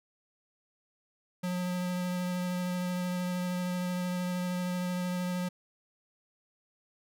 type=tone with vibrato; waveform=square; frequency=180 Hz; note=F#3; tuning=47 cents flat; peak=-31 dBFS; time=1.43-5.49 s; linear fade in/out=10 ms; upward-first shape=triangle; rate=13 Hz; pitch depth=13 cents each way; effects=none